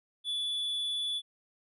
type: tone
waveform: triangle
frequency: 3447 Hz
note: A7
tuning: 36 cents flat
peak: -29 dBFS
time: 0.24-1.22 s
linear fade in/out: 50 ms
effects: resampled to 32000 Hz